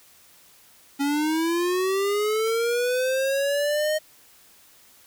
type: linear sweep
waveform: square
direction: up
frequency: 277 to 622.3 Hz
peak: -22 dBFS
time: 0.99-3.99 s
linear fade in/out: 20 ms
effects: white hiss -54 dBFS RMS until 5.06 s